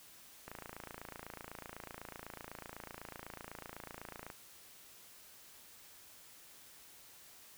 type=click train; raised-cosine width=0.5 ms; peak=-30 dBFS; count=108; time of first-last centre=0.48-4.301 s; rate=28 Hz; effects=white hiss -58 dBFS RMS until 7.57 s